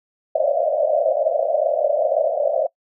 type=band-pass noise; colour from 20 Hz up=white; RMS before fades=-19 dBFS; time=0.35-2.67 s; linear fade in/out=5 ms; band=540 to 670 Hz; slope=96 dB/octave; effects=noise-tail reverb RT60 0.1 s tail -23 dB re dry